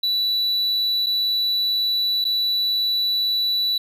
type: tone with dropouts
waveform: triangle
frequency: 3951 Hz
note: B7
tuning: in tune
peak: -17 dBFS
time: 0.03-3.78 s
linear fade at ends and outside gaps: 5 ms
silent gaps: 1.062-1.066 / 2.243-2.25 s
effects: none